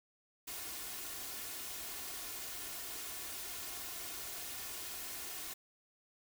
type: noise with comb filter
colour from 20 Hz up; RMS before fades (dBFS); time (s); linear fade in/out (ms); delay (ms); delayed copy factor
white; -44; 0.47-5.54; 10; 2.8; +0.5
effects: none